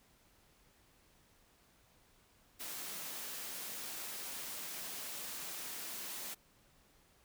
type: high-pass noise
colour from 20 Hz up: white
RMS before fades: -44 dBFS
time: 2.59-6.35 s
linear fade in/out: 20 ms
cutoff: 150 Hz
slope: 96 dB/octave
effects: pink hiss -68 dBFS RMS until 7.24 s